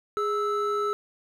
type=tone pair together; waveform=triangle; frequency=413.4 / 1312.5 Hz; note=G#4 / E6; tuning=-8 / -8 cents; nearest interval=octave + minor sixth; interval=2000 cents; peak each=-25 dBFS; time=0.17-0.93 s; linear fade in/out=0 ms; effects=none